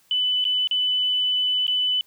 sine tone with dropouts, 2997 Hz, F#7, 22 cents sharp, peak -19 dBFS, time 0.11-2.01 s, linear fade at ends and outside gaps 1 ms, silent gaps 0.442-0.451 / 0.673-0.711 / 1.667-1.679 s, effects white hiss -60 dBFS RMS until 2.06 s

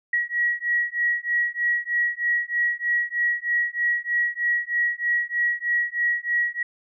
sine beating tone pair, 1911 / 1914.2 Hz, A#6 / A#6, +43 / +45 cents, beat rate 3.2 Hz, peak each -24 dBFS, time 0.13-6.63 s, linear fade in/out 5 ms, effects none

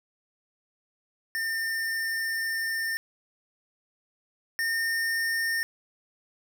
square tone pair in turn, 1806 / 1821.7 Hz, A6 / A#6, +45 / -40 cents, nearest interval unison, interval 15 cents, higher second, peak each -28 / -26 dBFS, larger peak second, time 1.35-2.97 / 4.59-5.63 s, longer first, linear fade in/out 0 ms, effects none

